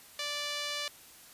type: tone with band-pass filter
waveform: sawtooth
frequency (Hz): 585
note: D5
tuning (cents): -7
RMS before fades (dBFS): -36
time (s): 0.19-0.88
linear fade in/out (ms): 2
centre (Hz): 3900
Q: 1.3
effects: white hiss -54 dBFS RMS until 1.33 s + resampled to 32000 Hz